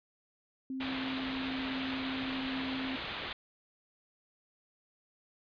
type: tone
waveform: sine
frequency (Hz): 263.5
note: C4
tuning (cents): +12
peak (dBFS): -35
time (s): 0.7-2.96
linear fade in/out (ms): 2
type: low-pass noise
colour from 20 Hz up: white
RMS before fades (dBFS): -40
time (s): 0.8-3.33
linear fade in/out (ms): 5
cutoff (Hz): 3900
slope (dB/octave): 48
effects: resampled to 11025 Hz